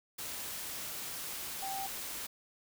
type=tone in noise; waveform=sine; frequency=780 Hz; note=G5; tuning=9 cents flat; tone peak=-37 dBFS; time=1.62-1.87 s; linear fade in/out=10 ms; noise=white; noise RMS=-41 dBFS; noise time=0.18-2.27 s; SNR=+1 dB; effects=none